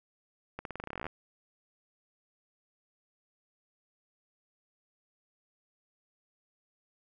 accelerating click train, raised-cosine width 0.5 ms, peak -23 dBFS, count 17, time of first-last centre 0.59-1.066 s, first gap 62 ms, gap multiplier 0.89, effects none

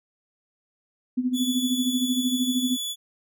sine tone with tremolo, 251.6 Hz, B3, 32 cents sharp, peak -19 dBFS, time 1.17-2.77 s, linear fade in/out 10 ms, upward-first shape sine, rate 13 Hz, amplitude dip 75%
sawtooth tone, 3432 Hz, A7, 44 cents flat, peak -25 dBFS, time 1.33-2.96 s, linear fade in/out 50 ms
effects none

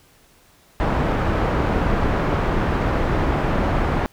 pink low-pass noise, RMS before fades -20 dBFS, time 0.8-4.06 s, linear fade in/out 0 ms, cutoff 1400 Hz, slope 12 dB/octave, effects pink hiss -54 dBFS RMS until 4.12 s

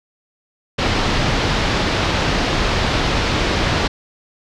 pink low-pass noise, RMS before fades -18 dBFS, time 0.78-3.88 s, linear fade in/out 10 ms, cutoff 5000 Hz, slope 24 dB/octave, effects none

